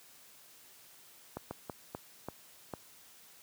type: slowing click train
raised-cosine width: 1 ms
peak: -24 dBFS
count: 6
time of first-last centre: 1.37-2.737 s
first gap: 140 ms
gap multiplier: 1.34
effects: white hiss -58 dBFS RMS until 3.42 s + high-pass 80 Hz 12 dB/octave